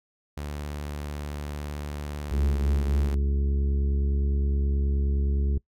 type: tone with vibrato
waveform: sawtooth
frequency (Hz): 73.42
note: D2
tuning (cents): 0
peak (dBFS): -28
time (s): 0.37-3.15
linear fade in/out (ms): 5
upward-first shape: square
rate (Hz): 18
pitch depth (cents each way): 20
type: harmonic tone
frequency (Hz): 69.6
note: C#2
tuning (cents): +8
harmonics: 1 / 2 / 3 / 4 / 5 / 6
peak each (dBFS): -22 / -37 / -36 / -46 / -41 / -42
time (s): 2.31-5.58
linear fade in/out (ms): 5
effects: noise-tail reverb RT60 0.1 s tail -22 dB re dry